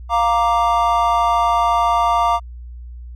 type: chord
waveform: triangle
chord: Bb major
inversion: second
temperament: equal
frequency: 698.5 / 932.3 / 1174.7 Hz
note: F5 / Bb5 / D6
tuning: 0 / 0 / 0 cents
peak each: -16 dBFS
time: 0.09-2.4 s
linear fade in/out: 50 ms
effects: added 60 Hz sine -31 dBFS peak until 3.15 s